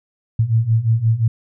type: beating tone pair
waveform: sine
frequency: 110 / 115.7 Hz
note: A2 / A#2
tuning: 0 / -13 cents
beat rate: 5.7 Hz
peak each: -18 / -15 dBFS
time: 0.39-1.28 s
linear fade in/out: 5 ms
effects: none